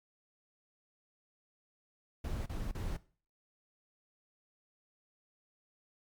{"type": "noise bursts", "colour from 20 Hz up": "brown", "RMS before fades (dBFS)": -37, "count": 3, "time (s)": [2.24, 2.968], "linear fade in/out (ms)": 5, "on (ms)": 220, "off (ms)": 34, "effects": ["noise-tail reverb RT60 0.4 s tail -18 dB re dry", "MP3 96 kbps"]}